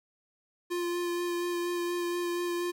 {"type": "tone with vibrato", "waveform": "square", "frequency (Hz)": 349.2, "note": "F4", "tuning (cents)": 0, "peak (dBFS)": -30, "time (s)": [0.7, 2.72], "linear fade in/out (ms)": 20, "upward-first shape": "sine", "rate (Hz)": 4.2, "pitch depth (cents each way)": 13, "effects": ["11-bit"]}